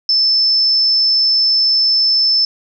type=tone; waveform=sine; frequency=5274 Hz; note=E8; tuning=in tune; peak=-10 dBFS; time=0.09-2.45 s; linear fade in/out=2 ms; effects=none